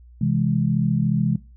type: chord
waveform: sine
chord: C augmented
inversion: none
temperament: equal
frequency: 130.81 / 164.81 / 207.7 Hz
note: C3 / E3 / G#3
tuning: 0 / 0 / 0 cents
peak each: -22 / -22 / -22 dBFS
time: 0.21-1.36 s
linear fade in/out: 5 ms
effects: noise-tail reverb RT60 0.3 s tail -19 dB re dry + added 60 Hz sine -44 dBFS peak until 1.56 s